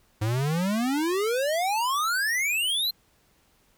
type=exponential sweep; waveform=square; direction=up; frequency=103.5 to 4200 Hz; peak=-24 dBFS; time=0.21-2.91 s; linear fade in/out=10 ms; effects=pink hiss -64 dBFS RMS until 3.77 s